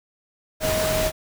sine tone in noise, 630 Hz, D#5, 21 cents sharp, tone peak -22 dBFS, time 0.6-1.12 s, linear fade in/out 50 ms, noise pink, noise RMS -25 dBFS, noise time 0.6-1.12 s, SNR 0 dB, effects none

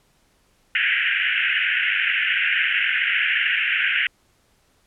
pink band-pass noise, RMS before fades -21 dBFS, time 0.75-4.07 s, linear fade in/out 2 ms, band 1500 to 3000 Hz, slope 96 dB/octave, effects pink hiss -62 dBFS RMS until 4.86 s + low-pass 12000 Hz 12 dB/octave

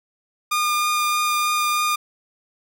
sawtooth tone with vibrato, 1212 Hz, D#6, 46 cents flat, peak -15 dBFS, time 0.51-1.96 s, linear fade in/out 10 ms, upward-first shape triangle, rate 3.2 Hz, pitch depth 10 cents each way, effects none

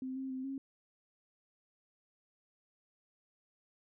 sine tone with pitch steps, 259.9 / 265.5 / 260.1 / 270.9 Hz, C4 / C4 / C4 / C#4, -11 / +25 / -10 / -40 cents, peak -37 dBFS, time 0.02-0.58 s, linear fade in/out 2 ms, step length 140 ms, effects none

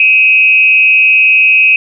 sine tone with frequency modulation, 2537 Hz, D#7, 33 cents sharp, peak -4 dBFS, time 0-1.76 s, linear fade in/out 2 ms, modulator 181 Hz, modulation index 0.57, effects none

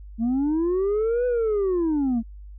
sine linear two-way sweep, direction up then down, 219.3 to 500 to 219.3 Hz, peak -17 dBFS, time 0.18-2.23 s, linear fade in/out 50 ms, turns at 1.26 s, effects tanh soft clip ceiling -19 dBFS + added 50 Hz sine -38 dBFS peak until 2.58 s

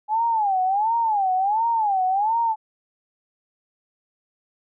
sine tone with vibrato, 830.6 Hz, G#5, in tune, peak -18 dBFS, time 0.08-2.56 s, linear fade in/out 50 ms, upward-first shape sine, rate 1.4 Hz, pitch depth 200 cents each way, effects none

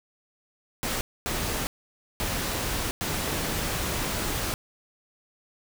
pink noise bursts at uneven times, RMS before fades -29 dBFS, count 4, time 0.83-1.01 / 1.26-1.67 / 2.2-2.91 / 3.01-4.54 s, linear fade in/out 0 ms, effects none

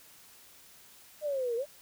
sine exponential two-way sweep, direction down then up, 617 to 453.9 to 617 Hz, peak -29 dBFS, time 1.21-1.66 s, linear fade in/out 50 ms, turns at 1.56 s, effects white hiss -56 dBFS RMS until 1.81 s

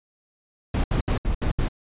brown noise bursts, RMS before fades -22 dBFS, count 6, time 0.74-1.685 s, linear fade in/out 5 ms, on 100 ms, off 69 ms, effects resampled to 8000 Hz

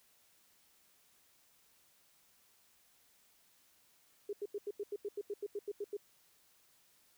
sine tone bursts, 408.8 Hz, G#4, 27 cents flat, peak -36 dBFS, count 14, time 4.29-5.969 s, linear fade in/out 5 ms, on 41 ms, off 85 ms, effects white hiss -69 dBFS RMS until 7.17 s

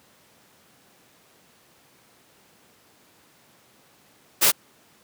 white noise, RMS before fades -17 dBFS, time 4.41-4.52 s, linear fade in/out 20 ms, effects pink hiss -57 dBFS RMS until 5.03 s + high-pass 150 Hz 12 dB/octave

